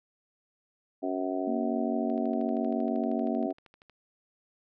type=harmonic tone; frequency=93.1 Hz; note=F#2; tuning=11 cents sharp; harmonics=3 / 4 / 5 / 6 / 7 / 8; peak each=-32 / -35 / -41 / -42 / -34 / -38 dBFS; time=1.02-3.53 s; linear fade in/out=20 ms
type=tone with pitch glide; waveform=sine; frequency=234.3 to 232.8 Hz; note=A#3 to A#3; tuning=+9 to -2 cents; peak=-30 dBFS; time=1.47-3.47 s; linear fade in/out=10 ms; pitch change=-11 cents; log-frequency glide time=1.74-2.49 s
type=click train; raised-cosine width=0.3 ms; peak=-38 dBFS; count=24; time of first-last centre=2.1-3.897 s; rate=12.8 Hz
effects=none